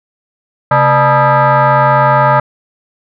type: tone with frequency modulation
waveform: sine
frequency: 135.6 Hz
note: C#3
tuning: 38 cents flat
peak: -5 dBFS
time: 0.71-2.4 s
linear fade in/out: 5 ms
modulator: 367 Hz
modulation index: 3.6
effects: tanh soft clip ceiling -1 dBFS